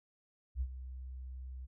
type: tone with ADSR envelope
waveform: sine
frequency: 64.1 Hz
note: C2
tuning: 35 cents flat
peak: -30 dBFS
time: 0.55-1.67 s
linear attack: 60 ms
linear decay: 61 ms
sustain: -12 dB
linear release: 27 ms
effects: none